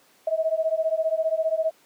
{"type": "beating tone pair", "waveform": "sine", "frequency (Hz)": [634, 649], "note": ["D#5", "E5"], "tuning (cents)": [32, -27], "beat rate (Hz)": 15, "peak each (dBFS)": -24, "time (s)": [0.27, 1.71], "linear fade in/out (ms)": 5, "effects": ["pink hiss -58 dBFS RMS until 1.85 s", "high-pass 300 Hz 12 dB/octave"]}